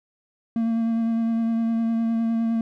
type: tone with vibrato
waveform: triangle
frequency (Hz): 228.1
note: A#3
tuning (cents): -37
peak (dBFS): -18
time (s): 0.56-2.61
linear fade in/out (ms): 2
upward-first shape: sine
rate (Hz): 9.8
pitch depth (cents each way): 16
effects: none